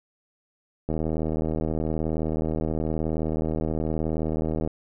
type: click train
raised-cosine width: 2 ms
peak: -14 dBFS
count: 300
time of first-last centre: 0.89-4.675 s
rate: 79 Hz
effects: none